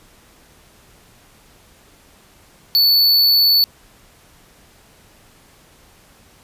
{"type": "tone", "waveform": "square", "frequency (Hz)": 4461, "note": "C#8", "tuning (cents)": 10, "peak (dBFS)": -11, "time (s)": [2.75, 3.64], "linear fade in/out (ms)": 0, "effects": ["pink hiss -50 dBFS RMS until 6.43 s", "resampled to 32000 Hz"]}